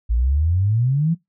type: exponential sweep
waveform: sine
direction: up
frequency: 53.9 to 172.9 Hz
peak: -15 dBFS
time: 0.09-1.15 s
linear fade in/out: 20 ms
effects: noise-tail reverb RT60 0.2 s tail -23 dB re dry